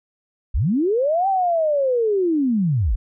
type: linear two-way sweep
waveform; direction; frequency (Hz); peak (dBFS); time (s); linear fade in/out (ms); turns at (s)
sine; up then down; 36.19 to 790 to 36.19; -16; 0.54-2.96; 10; 1.28
effects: none